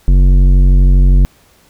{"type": "tone with tanh clipping", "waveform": "sine", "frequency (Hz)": 46.25, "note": "F#1", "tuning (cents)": 0, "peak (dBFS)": -6, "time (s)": [0.08, 1.25], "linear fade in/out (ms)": 0, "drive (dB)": 12, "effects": ["pink hiss -49 dBFS RMS until 1.69 s"]}